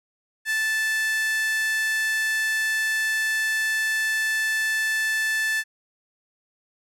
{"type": "tone with high-pass filter", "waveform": "5% pulse", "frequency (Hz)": 877, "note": "A5", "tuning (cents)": -6, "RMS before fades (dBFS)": -24, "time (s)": [0.45, 5.64], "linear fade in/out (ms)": 50, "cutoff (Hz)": 1800, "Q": 8.8, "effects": []}